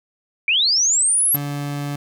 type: linear sweep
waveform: sine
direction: up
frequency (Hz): 2271 to 11710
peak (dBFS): -14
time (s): 0.48-1.36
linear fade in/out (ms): 2
type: tone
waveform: 30% pulse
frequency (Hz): 143.8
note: D3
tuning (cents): -36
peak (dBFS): -21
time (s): 1.34-1.96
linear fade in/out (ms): 5
effects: none